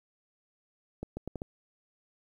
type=accelerating click train; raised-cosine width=2 ms; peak=-23 dBFS; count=5; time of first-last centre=1.03-1.419 s; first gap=140 ms; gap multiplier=0.76; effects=10-bit